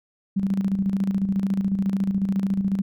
sine tone with tremolo, 194.9 Hz, G3, 10 cents flat, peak -18 dBFS, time 0.36-2.82 s, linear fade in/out 10 ms, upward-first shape square, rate 14 Hz, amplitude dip 55%, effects none

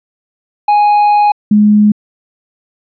triangle / sine tone pair in turn, 830 / 209.6 Hz, G#5 / G#3, -1 / +16 cents, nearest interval 2 octaves, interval 2383 cents, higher first, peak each -4 dBFS, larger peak neither, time 0.68-1.32 / 1.51-1.92 s, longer first, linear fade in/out 5 ms, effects resampled to 11025 Hz

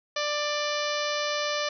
harmonic tone, 591 Hz, D5, 11 cents sharp, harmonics 1 / 2 / 3 / 4 / 5 / 6 / 7 / 8 / 9 / 10, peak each -30 / -33 / -35 / -36 / -37 / -38 / -38 / -39 / -40 / -40 dBFS, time 0.16-1.69 s, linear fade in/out 5 ms, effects none

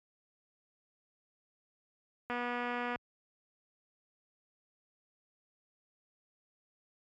click train, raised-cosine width 0.5 ms, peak -22 dBFS, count 161, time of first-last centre 2.3-2.958 s, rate 243 Hz, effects high-pass 60 Hz 12 dB/octave + MP3 96 kbps

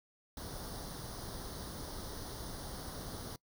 pink noise with comb filter, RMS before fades -44 dBFS, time 0.37-3.36 s, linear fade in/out 2 ms, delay 0.2 ms, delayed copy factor +0.8, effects noise-tail reverb RT60 0.1 s tail -23 dB re dry

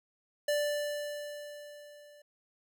square tone with level ramp, 587.3 Hz, D5, in tune, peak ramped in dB -27 to -55 dBFS, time 0.48-2.22 s, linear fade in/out 5 ms, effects none

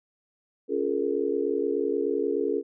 sine chord, Bb minor seventh, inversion first, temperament just, 279.7 / 349.6 / 419.5 / 466.2 Hz, Db4 / F4 / Ab4 / Bb4, +16 / +2 / +17 / 0 cents, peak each -31 / -30 / -27 / -30 dBFS, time 0.68-2.63 s, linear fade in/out 50 ms, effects none

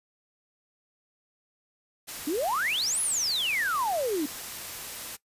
white noise, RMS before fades -38 dBFS, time 2.07-5.17 s, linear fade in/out 20 ms
sine exponential two-way sweep, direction up then down, 277.2 to 10780 to 277.2 Hz, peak -25 dBFS, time 2.27-4.26 s, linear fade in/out 5 ms, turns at 3.01 s
effects noise-tail reverb RT60 0.1 s tail -19 dB re dry + resampled to 32000 Hz

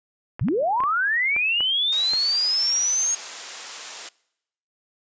clicks, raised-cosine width 0.5 ms, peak -18 dBFS, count 7, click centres 0.395 / 0.485 / 0.804 / 0.837 / 1.364 / 1.606 / 2.135 s
sine linear sweep, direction up, 86.6 to 6590 Hz, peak -19 dBFS, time 0.41-3.15 s, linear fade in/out 5 ms
white high-pass noise, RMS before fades -34 dBFS, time 1.92-4.09 s, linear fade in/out 5 ms, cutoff 500 Hz, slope 12 dB/octave
effects noise-tail reverb RT60 0.8 s tail -23 dB re dry + resampled to 16000 Hz

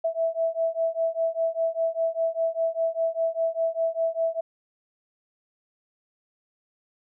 sine beating tone pair, 655 / 660 Hz, E5 / E5, -11 / +2 cents, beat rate 5 Hz, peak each -26 dBFS, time 0.04-4.41 s, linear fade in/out 10 ms, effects none

